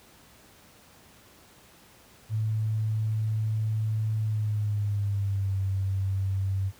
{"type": "tone with pitch glide", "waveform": "sine", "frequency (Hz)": [109.1, 96.64], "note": ["A2", "G2"], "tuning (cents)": [-14, -24], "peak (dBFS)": -24, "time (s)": [2.29, 6.72], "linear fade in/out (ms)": 50, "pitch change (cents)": -210, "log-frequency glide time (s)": [4.18, 5.58], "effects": ["pink hiss -55 dBFS RMS until 6.79 s", "high-pass 60 Hz 12 dB/octave"]}